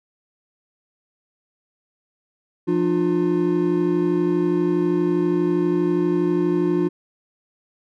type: tone cluster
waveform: triangle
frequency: 173.9 / 302 / 354.4 Hz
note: F3 / D4 / F4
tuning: -7 / +48 / +25 cents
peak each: -22 / -20 / -18 dBFS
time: 2.67-6.89 s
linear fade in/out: 20 ms
effects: none